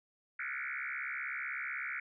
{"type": "tone with frequency modulation", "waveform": "sine", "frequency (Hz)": 1844, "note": "A#6", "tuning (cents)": -19, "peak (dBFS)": -36, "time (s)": [0.39, 2], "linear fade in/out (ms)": 5, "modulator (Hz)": 68, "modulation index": 6.9, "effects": []}